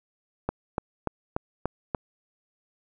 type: click train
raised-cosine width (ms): 1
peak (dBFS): -12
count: 6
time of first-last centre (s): 0.49-1.948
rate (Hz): 3.43
effects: none